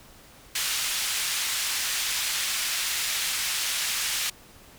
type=band-pass noise; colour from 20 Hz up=pink; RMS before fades=-28 dBFS; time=0.55-4.3 s; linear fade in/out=5 ms; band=2200 to 12000 Hz; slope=12 dB/octave; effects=pink hiss -51 dBFS RMS until 4.78 s